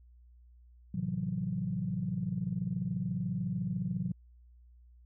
sine chord, F# half-diminished seventh, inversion first, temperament equal, 110 / 130.81 / 164.81 / 185 Hz, A2 / C3 / E3 / F#3, 0 / 0 / 0 / 0 cents, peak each -40 / -38 / -36 / -34 dBFS, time 0.94-4.12 s, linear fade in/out 5 ms, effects tanh soft clip ceiling -21 dBFS + added 60 Hz sine -55 dBFS peak until 5.05 s

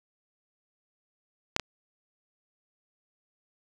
clicks, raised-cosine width 0.2 ms, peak -6 / -13 dBFS, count 2, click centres 1.564 / 1.597 s, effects none

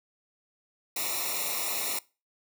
white noise with comb filter, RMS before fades -31 dBFS, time 0.96-1.99 s, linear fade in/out 5 ms, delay 0.63 ms, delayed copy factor -1, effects noise-tail reverb RT60 0.3 s tail -22 dB re dry

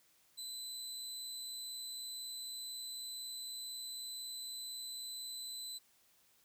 25% pulse tone, 4019 Hz, B7, 30 cents sharp, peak -38 dBFS, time 0.37-5.79 s, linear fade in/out 20 ms, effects white hiss -70 dBFS RMS until 6.44 s

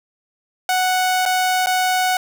sawtooth tone with dropouts, 740 Hz, F#5, in tune, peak -12 dBFS, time 0.69-2.17 s, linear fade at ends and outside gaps 2 ms, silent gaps 1.254-1.26 / 1.661-1.669 s, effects none

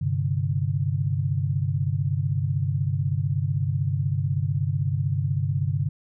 sine chord, G suspended fourth, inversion none, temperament equal, 98 / 130.81 / 146.83 Hz, G2 / C3 / D3, 0 / 0 / 0 cents, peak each -26 dBFS, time 0.01-5.89 s, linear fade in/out 10 ms, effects none

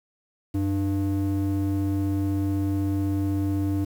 triangle ring-modulated tone, 196 Hz, G3, in tune, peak -17 dBFS, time 0.54-3.85 s, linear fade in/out 10 ms, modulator 102 Hz, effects 8-bit

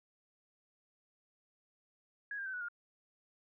sine tone with pitch steps, 1661.2 / 1596.3 / 1533.9 / 1474 / 1416.4 Hz, G#6 / G6 / G6 / F#6 / F6, 0 / +31 / -38 / -7 / +24 cents, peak -38 dBFS, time 2.31-2.685 s, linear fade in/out 2 ms, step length 75 ms, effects none

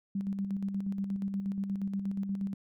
sine tone with tremolo, 196.7 Hz, G3, 6 cents sharp, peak -29 dBFS, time 0.15-2.54 s, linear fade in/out 5 ms, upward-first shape square, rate 8.4 Hz, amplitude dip 45%, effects none

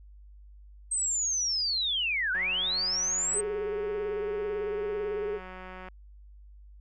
sine linear two-way sweep, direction down then up, 8372 to 1437 to 8372 Hz, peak -26 dBFS, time 0.91-3.41 s, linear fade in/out 10 ms, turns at 2.32 s
click train, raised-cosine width 0.5 ms, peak -29 dBFS, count 655, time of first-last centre 2.35-5.885 s, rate 185 Hz
sine tone with vibrato, 415.3 Hz, G#4, in tune, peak -29 dBFS, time 3.33-5.4 s, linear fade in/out 50 ms, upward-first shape sine, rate 18 Hz, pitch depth 66 cents each way
effects added 50 Hz sine -48 dBFS peak until 6.8 s

